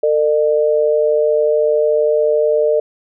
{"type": "tone pair together", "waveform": "sine", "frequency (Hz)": [451.7, 603], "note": ["A4", "D5"], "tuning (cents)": [45, 46], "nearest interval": "perfect fourth", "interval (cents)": 501, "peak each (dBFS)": -14, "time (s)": [0.03, 2.8], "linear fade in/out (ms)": 5, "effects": []}